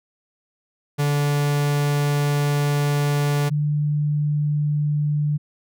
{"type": "tone pair in turn", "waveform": ["45% pulse", "sine"], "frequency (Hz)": [145, 148.3], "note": ["D3", "D3"], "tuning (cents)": [-22, 17], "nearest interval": "unison", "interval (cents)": 39, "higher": "second", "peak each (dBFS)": -18, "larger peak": "neither", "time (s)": [[0.98, 3.5], [3.5, 5.38]], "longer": "first", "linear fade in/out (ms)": 20, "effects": []}